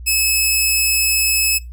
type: tone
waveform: 10% pulse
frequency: 2589 Hz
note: E7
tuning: 32 cents flat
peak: -5 dBFS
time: 0.06-1.59 s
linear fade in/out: 20 ms
effects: noise-tail reverb RT60 0.2 s tail -21 dB re dry + added 60 Hz sine -30 dBFS peak until 1.72 s